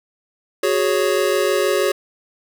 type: chord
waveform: square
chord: F# suspended second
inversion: none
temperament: just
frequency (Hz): 370 / 416.2 / 555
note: F#4 / G#4 / C#5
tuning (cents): 0 / +4 / +2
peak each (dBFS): -21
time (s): 0.63-1.92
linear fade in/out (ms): 5
effects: none